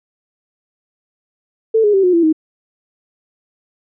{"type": "tone with pitch steps", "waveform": "sine", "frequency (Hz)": [445.2, 415.4, 387.6, 361.6, 337.4, 314.8], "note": ["A4", "G#4", "G4", "F#4", "E4", "D#4"], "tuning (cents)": [20, 0, -20, -40, 40, 20], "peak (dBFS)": -9, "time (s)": [1.74, 2.328], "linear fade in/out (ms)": 10, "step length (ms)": 98, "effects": []}